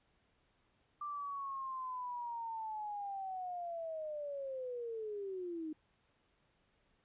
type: linear sweep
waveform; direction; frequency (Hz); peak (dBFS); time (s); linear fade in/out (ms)
sine; down; 1185 to 304.9; -39; 1.01-5.73; 5
effects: pink hiss -75 dBFS RMS until 7.04 s + resampled to 8000 Hz